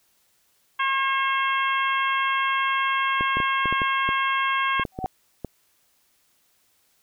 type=harmonic tone; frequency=539 Hz; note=C#5; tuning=49 cents flat; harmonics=2 / 3 / 4 / 5 / 6; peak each=-23 / -27 / -29 / -31 / -33 dBFS; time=0.79-4.84 s; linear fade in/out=10 ms
type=clicks; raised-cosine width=2 ms; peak=-16 dBFS; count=12; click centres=3.209 / 3.37 / 3.402 / 3.657 / 3.726 / 3.818 / 4.09 / 4.797 / 4.852 / 4.989 / 5.043 / 5.447 s
type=tone with exponential growth; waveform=sine; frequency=754 Hz; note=F#5; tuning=32 cents sharp; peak=-20 dBFS; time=4.92-5.06 s; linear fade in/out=0 ms; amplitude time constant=30 ms
effects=white hiss -65 dBFS RMS until 7.02 s